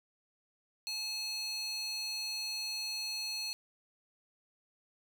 square tone with high-pass filter, 860 Hz, A5, 40 cents flat, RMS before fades -38 dBFS, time 0.87-3.53 s, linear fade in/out 0 ms, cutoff 3700 Hz, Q 7.7, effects none

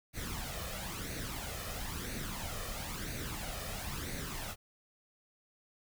pink noise with flanger, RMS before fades -40 dBFS, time 0.13-4.56 s, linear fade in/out 50 ms, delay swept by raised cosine 0.47 to 1.67 ms, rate 1 Hz, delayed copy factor +0.6, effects none

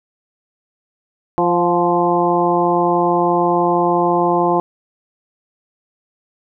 harmonic tone with a mistuned harmonic, 173.8 Hz, F3, 8 cents flat, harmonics 1 / 2 / 3 / 4 / 5 / 6, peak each -23 / -17 / -22 / -19 / -19 / -21 dBFS, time 1.38-4.6 s, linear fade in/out 0 ms, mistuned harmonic 4, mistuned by +27 cents, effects none

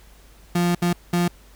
35% pulse tone bursts at uneven times, 174.6 Hz, F3, in tune, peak -16 dBFS, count 3, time 0.55-0.75 / 0.82-0.93 / 1.13-1.28 s, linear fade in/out 5 ms, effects added 50 Hz sine -48 dBFS peak until 1.55 s + pink hiss -53 dBFS RMS until 1.55 s

